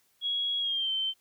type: tone with pitch glide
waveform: sine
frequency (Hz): 3322 to 3100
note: G#7 to G7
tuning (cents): 0 to -20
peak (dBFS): -27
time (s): 0.21-1.14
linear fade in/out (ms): 50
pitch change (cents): -120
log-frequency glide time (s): 0.59-0.91
effects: white hiss -69 dBFS RMS until 1.2 s